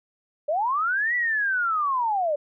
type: linear two-way sweep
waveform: sine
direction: up then down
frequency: 563 to 1975.5 to 563 Hz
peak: -21 dBFS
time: 0.48-2.36 s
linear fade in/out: 10 ms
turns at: 1.15 s
effects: none